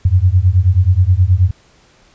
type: beating tone pair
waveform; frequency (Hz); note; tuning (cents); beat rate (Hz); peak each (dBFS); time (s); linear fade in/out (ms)
sine; 87.1 / 96.5; F2 / G2; -4 / -27; 9.4; -11 / -11; 0.05-1.51; 5
effects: pink hiss -50 dBFS RMS until 2.14 s + resampled to 16000 Hz